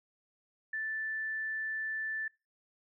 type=tone; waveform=sine; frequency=1760 Hz; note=A6; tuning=in tune; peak=-33 dBFS; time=0.73-2.28 s; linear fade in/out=5 ms; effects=noise-tail reverb RT60 0.3 s tail -26 dB re dry